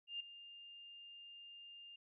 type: tone with ADSR envelope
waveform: sine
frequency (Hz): 2806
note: F7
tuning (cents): +8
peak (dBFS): -39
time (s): 0.07-1.96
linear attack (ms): 130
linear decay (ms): 8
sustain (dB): -14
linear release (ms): 5
effects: none